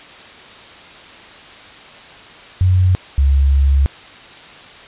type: tone pair in turn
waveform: sine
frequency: 92 / 68.92 Hz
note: F#2 / C#2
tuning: -9 / -9 cents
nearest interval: perfect fourth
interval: 500 cents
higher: first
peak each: -9 dBFS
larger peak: neither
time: 2.61-2.95 / 3.18-3.86 s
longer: second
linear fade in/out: 0 ms
effects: white hiss -38 dBFS RMS until 4.87 s + resampled to 8000 Hz